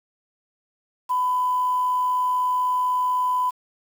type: tone with quantisation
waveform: sine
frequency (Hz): 1001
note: B5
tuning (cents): +23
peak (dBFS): -19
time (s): 1.09-3.51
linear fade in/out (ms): 20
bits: 7
effects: none